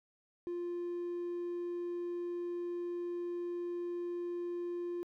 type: tone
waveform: triangle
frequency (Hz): 349.2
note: F4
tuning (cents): 0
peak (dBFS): -33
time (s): 0.47-5.03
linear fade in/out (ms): 0
effects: tanh soft clip ceiling -30 dBFS